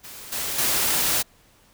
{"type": "noise with level steps", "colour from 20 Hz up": "white", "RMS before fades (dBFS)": [-40, -28, -22], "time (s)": [0.03, 1.23], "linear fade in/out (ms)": 20, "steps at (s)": [0.32, 0.58], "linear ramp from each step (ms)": 5, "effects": ["pink hiss -57 dBFS RMS until 1.73 s"]}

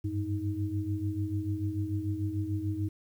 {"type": "tone cluster", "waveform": "sine", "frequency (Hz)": [96, 102.8, 314.3], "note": ["G2", "G#2", "D#4"], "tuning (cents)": [-36, -17, 18], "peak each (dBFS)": [-33, -34, -34], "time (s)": [0.04, 2.89], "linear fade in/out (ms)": 10, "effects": ["10-bit"]}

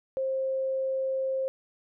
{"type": "tone", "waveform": "sine", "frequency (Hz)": 530, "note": "C5", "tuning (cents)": 22, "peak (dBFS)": -26, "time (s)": [0.17, 1.48], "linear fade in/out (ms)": 0, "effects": []}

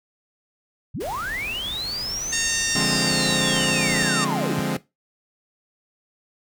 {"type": "linear two-way sweep", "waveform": "sine", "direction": "up then down", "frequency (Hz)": [73.42, 6645, 73.42], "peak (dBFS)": -26, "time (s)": [0.94, 4.6], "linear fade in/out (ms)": 10, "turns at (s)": 2.39}
{"type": "noise", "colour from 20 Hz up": "pink", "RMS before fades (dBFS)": -37, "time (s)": [1, 4.09], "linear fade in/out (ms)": 10}
{"type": "harmonic tone", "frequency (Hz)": 915, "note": "A#5", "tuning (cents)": -32, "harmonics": [2, 3, 4, 5, 6, 7, 8, 9, 10], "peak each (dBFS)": [-28, -30, -31, -32, -33, -33, -34, -35, -35], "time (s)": [2.32, 4.25], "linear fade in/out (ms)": 10}
{"type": "chord", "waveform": "sawtooth", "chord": "D half-diminished seventh", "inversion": "none", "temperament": "equal", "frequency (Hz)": [146.83, 174.61, 207.7, 261.6], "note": ["D3", "F3", "Ab3", "C4"], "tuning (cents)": [0, 0, 0, 0], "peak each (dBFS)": -24, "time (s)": [2.75, 4.77], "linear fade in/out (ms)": 5}
{"effects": ["noise-tail reverb RT60 0.2 s tail -17 dB re dry"]}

